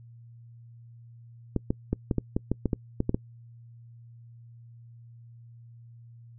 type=clicks; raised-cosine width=3 ms; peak=-12 dBFS; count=12; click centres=1.563 / 1.705 / 1.93 / 2.112 / 2.183 / 2.365 / 2.516 / 2.657 / 2.732 / 3.004 / 3.094 / 3.145 s; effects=noise-tail reverb RT60 0.1 s tail -25 dB re dry + added 117 Hz sine -47 dBFS peak until 6.38 s